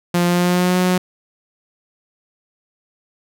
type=tone with pitch glide; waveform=sawtooth; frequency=174.9 to 182.12 Hz; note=F3 to F#3; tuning=+3 to -27 cents; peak=-10 dBFS; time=0.14-0.98 s; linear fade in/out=5 ms; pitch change=+70 cents; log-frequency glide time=0.26-0.78 s; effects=none